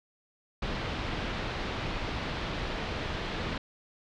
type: low-pass noise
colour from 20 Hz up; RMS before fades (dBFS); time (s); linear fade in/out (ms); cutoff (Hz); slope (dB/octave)
pink; -34; 0.62-3.58; 5; 4100; 24
effects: none